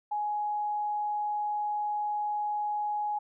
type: tone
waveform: sine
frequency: 836 Hz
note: G#5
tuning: 11 cents sharp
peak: -28 dBFS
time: 0.11-3.19 s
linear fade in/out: 10 ms
effects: none